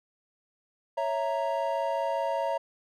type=chord; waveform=triangle; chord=A# diminished; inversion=first; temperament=equal; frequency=554.4 / 659.3 / 932.3 Hz; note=C#5 / E5 / A#5; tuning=0 / 0 / 0 cents; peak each=-29 dBFS; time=0.97-2.58 s; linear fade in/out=10 ms; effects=none